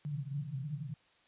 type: band-pass noise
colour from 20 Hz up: pink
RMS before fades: -39 dBFS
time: 0.05-0.94 s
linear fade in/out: 0 ms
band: 130 to 160 Hz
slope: 96 dB/octave
effects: white hiss -67 dBFS RMS until 1.27 s + resampled to 8000 Hz